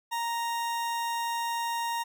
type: tone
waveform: 40% pulse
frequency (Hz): 932.3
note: A#5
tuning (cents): 0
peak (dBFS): -28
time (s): 0.11-2.04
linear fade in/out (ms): 20
effects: none